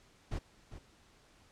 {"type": "noise with echo", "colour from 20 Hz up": "brown", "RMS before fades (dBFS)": -36, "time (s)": [0.31, 0.39], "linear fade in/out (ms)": 10, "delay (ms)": 400, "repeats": 1, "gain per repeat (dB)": -11, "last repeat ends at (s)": 0.79, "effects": ["pink hiss -64 dBFS RMS until 1.51 s", "low-pass 8000 Hz 12 dB/octave"]}